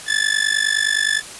sawtooth tone with amplitude modulation, 1740 Hz, A6, 20 cents flat, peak -9 dBFS, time 0.06-1.22 s, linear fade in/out 50 ms, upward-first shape sine, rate 49.7 Hz, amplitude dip 90%, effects white hiss -35 dBFS RMS until 1.39 s + resampled to 24000 Hz

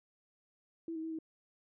sine tone with pitch steps, 330.1 / 318.8 / 323.8 / 319.4 Hz, E4 / D#4 / E4 / D#4, +2 / +42 / -31 / +45 cents, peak -37 dBFS, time 0.88-1.188 s, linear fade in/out 2 ms, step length 77 ms, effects none

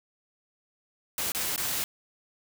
white noise with dropouts, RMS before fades -30 dBFS, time 1.18-1.84 s, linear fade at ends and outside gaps 1 ms, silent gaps 1.32-1.348 / 1.561-1.578 s, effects none

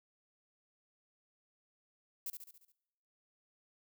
violet noise with echo, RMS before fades -40 dBFS, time 2.26-2.3 s, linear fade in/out 2 ms, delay 70 ms, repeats 6, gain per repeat -5 dB, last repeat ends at 2.72 s, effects noise-tail reverb RT60 1.0 s tail -24 dB re dry

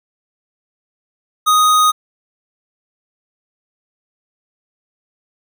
square tone, 1246 Hz, D#6, 2 cents sharp, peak -10 dBFS, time 1.46-1.92 s, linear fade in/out 20 ms, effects none

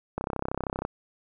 click train, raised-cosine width 1 ms, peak -15 dBFS, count 23, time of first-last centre 0.18-0.851 s, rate 32.8 Hz, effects none

